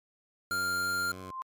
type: tone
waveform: square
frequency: 1396.9 Hz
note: F6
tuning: in tune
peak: -29 dBFS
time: 0.51-1.12 s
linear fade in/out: 5 ms
type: tone with vibrato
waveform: 10% pulse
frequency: 92 Hz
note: F#2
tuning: 9 cents flat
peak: -34 dBFS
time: 0.51-1.31 s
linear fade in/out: 0 ms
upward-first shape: triangle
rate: 3.2 Hz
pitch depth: 31 cents each way
type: tone with exponential growth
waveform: sine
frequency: 1046.5 Hz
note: C6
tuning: in tune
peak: -32 dBFS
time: 0.91-1.42 s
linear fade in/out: 0 ms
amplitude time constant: 110 ms
effects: MP3 96 kbps